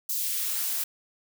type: noise with high-pass filter sweep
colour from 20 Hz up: blue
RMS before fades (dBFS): -29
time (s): 0.09-0.84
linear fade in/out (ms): 5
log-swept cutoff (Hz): 5600 to 230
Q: 0.88
effects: none